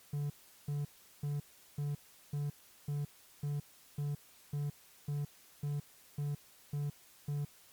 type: tone bursts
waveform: triangle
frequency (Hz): 144.9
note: D3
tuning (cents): -23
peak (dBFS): -31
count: 14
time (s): 0.13-7.45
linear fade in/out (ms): 5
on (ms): 170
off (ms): 380
effects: white hiss -61 dBFS RMS until 7.72 s + MP3 96 kbps